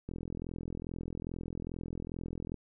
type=click train; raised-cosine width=3 ms; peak=-26 dBFS; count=105; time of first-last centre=0.09-2.543 s; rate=42.4 Hz; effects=none